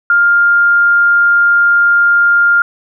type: tone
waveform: sine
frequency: 1403 Hz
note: F6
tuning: 8 cents sharp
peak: -6 dBFS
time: 0.1-2.62 s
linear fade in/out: 2 ms
effects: none